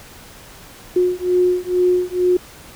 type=beating tone pair; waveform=sine; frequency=359.9 / 362.1 Hz; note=F#4 / F#4; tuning=-48 / -37 cents; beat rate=2.2 Hz; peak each=-17 dBFS; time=0.96-2.37 s; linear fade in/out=5 ms; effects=pink hiss -41 dBFS RMS until 2.75 s